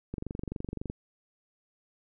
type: click train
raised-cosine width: 3 ms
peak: -22 dBFS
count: 19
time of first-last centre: 0.14-0.899 s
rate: 23.7 Hz
effects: none